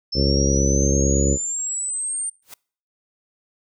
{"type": "exponential sweep", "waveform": "sine", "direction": "up", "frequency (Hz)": [5274, 8870], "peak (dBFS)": -23, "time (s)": [0.12, 2.3], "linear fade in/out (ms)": 10}
{"type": "harmonic tone", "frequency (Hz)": 69, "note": "C#2", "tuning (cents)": -7, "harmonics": [1, 2, 3, 4, 5, 6, 7, 8], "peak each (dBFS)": [-20, -23, -25, -26, -27, -28, -28, -29], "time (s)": [0.14, 1.38], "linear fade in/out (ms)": 50}
{"type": "noise with exponential growth", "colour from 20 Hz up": "white", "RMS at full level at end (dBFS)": -34, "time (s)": [2.42, 2.54], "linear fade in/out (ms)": 5, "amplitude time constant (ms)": 24}
{"effects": ["noise-tail reverb RT60 0.5 s tail -26 dB re dry"]}